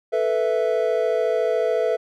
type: chord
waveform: triangle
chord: A suspended second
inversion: none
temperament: equal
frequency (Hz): 440 / 493.9 / 659.3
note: A4 / B4 / E5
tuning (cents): 0 / 0 / 0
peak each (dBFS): -21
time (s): 0.12-1.97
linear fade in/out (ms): 20
effects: none